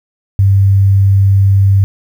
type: tone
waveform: sine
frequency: 98 Hz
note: G2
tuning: in tune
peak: -5 dBFS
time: 0.39-1.84 s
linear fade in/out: 0 ms
effects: 7-bit